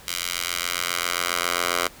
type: tone with high-pass filter sweep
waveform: 10% pulse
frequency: 87.4 Hz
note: F2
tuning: 2 cents sharp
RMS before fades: -26 dBFS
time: 0.07-1.88 s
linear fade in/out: 10 ms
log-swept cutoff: 2800 to 830 Hz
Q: 0.75
effects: pink hiss -46 dBFS RMS until 2 s